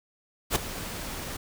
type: noise with ADSR envelope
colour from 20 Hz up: pink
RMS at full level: -22 dBFS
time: 0.5-1.37 s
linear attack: 58 ms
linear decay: 6 ms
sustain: -14 dB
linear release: 9 ms
effects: none